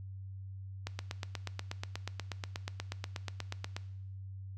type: click train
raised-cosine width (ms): 0.2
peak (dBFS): -20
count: 25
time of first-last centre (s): 0.87-3.765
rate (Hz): 8.29
effects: noise-tail reverb RT60 0.8 s tail -17 dB re dry + added 96 Hz sine -42 dBFS peak until 4.57 s